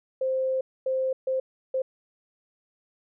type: tone bursts at uneven times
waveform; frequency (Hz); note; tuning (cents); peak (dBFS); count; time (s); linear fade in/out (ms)
sine; 523.3; C5; 0; -23; 4; 0.21-0.61 / 0.86-1.13 / 1.27-1.4 / 1.74-1.82; 5
effects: none